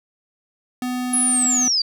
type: tone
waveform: square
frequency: 250 Hz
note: B3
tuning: 21 cents sharp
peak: -23 dBFS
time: 0.82-1.68 s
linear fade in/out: 2 ms
type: linear sweep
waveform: sine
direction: down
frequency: 10670 to 4593 Hz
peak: -16 dBFS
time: 1.13-1.82 s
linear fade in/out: 5 ms
effects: none